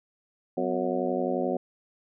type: harmonic tone with a mistuned harmonic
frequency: 91.4 Hz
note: F#2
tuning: 21 cents flat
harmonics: 2 / 3 / 4 / 5 / 6 / 7 / 8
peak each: -36 / -31 / -31 / -34 / -31 / -36 / -34 dBFS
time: 0.57-1.57 s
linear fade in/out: 5 ms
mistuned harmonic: 3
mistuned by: -130 cents
effects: none